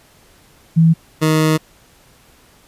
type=tone pair in turn; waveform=sine / 20% pulse; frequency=163.5 / 156.66 Hz; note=E3 / D#3; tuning=-14 / +12 cents; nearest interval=minor second; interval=74 cents; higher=first; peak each=-7 dBFS; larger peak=neither; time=0.76-0.94 / 1.21-1.58 s; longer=second; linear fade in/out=20 ms; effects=pink hiss -50 dBFS RMS until 2.67 s + resampled to 32000 Hz